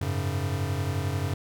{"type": "chord", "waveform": "square", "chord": "F# suspended second", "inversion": "none", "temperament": "equal", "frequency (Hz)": [92.5, 103.83, 138.59], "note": ["F#2", "G#2", "C#3"], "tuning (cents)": [0, 0, 0], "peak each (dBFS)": [-30, -33, -32], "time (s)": [0.01, 1.34], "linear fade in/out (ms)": 5, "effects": []}